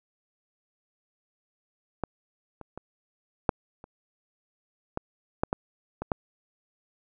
clicks, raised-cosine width 1 ms, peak -14 / -27 / -24 / -6 / -30 / -15 / -9 / -12 / -18 / -11 dBFS, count 10, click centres 2.037 / 2.613 / 2.776 / 3.492 / 3.841 / 4.974 / 5.435 / 5.529 / 6.02 / 6.118 s, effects none

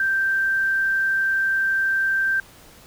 sine tone with quantisation, 1568 Hz, G6, in tune, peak -18 dBFS, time 0-2.4 s, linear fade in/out 2 ms, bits 8, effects pink hiss -48 dBFS RMS until 2.86 s

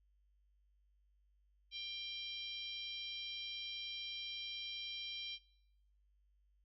harmonic tone, 791 Hz, G5, 15 cents sharp, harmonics 3 / 4 / 5 / 6 / 7, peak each -50 / -45 / -48 / -56 / -54 dBFS, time 1.71-5.39 s, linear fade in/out 50 ms, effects noise-tail reverb RT60 0.9 s tail -26 dB re dry + added 50 Hz sine -70 dBFS peak until 6.64 s

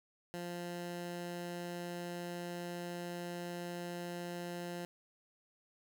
15% pulse tone, 174.61 Hz, F3, in tune, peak -34 dBFS, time 0.34-4.85 s, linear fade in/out 0 ms, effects none

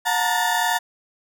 35% pulse tone cluster, 722 / 894 / 936 / 1758 Hz, F#5 / A5 / A#5 / A6, -43 / +27 / +7 / -2 cents, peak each -23 dBFS, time 0.05-0.79 s, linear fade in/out 20 ms, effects none

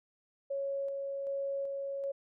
sine tone with tremolo, 553 Hz, C#5, 4 cents flat, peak -32 dBFS, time 0.5-2.12 s, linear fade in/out 10 ms, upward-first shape square, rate 1.3 Hz, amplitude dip 25%, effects none

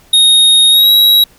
square tone with pitch glide, 3729 to 3861 Hz, A#7 to B7, 0 to -40 cents, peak -5 dBFS, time 0.13-1.24 s, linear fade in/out 5 ms, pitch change +60 cents, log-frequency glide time 0.7-0.9 s, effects pink hiss -46 dBFS RMS until 1.38 s

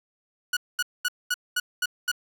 sawtooth tone bursts, 1464 Hz, F#6, 19 cents flat, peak -19 dBFS, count 7, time 0.53-2.116 s, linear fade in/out 5 ms, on 38 ms, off 220 ms, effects none

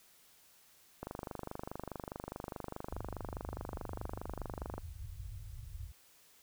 click train, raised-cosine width 1 ms, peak -26 dBFS, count 94, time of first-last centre 1.03-4.78 s, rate 24.8 Hz
white low-pass noise, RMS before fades -46 dBFS, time 2.89-5.92 s, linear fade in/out 5 ms, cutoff 110 Hz, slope 48 dB/octave
effects white hiss -64 dBFS RMS until 6.42 s

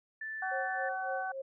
sine tone, 1760 Hz, A6, in tune, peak -37 dBFS, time 0.21-0.89 s, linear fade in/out 5 ms
harmonic tone, 378 Hz, F#4, 37 cents sharp, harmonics 2 / 3 / 4, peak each -35 / -47 / -38 dBFS, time 0.42-1.32 s, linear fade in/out 5 ms
sine tone with tremolo, 537 Hz, C5, 45 cents sharp, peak -35 dBFS, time 0.51-1.42 s, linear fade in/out 10 ms, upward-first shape sine, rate 3.6 Hz, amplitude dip 95%
effects none

